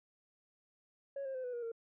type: tone with pitch steps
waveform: sine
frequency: 554.4 / 534 / 514.3 / 495.3 / 477.1 / 459.5 Hz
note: C#5 / C5 / C5 / B4 / A#4 / A#4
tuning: 0 / +35 / -30 / +5 / +40 / -25 cents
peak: -36 dBFS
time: 1.16-1.718 s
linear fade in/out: 5 ms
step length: 93 ms
effects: tanh soft clip ceiling -36 dBFS